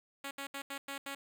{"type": "tone bursts at uneven times", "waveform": "5% pulse", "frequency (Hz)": 277.2, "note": "C#4", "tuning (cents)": 0, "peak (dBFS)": -28, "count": 6, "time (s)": [[0.24, 0.31], [0.38, 0.47], [0.54, 0.62], [0.7, 0.78], [0.88, 0.98], [1.06, 1.15]], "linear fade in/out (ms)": 5, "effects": []}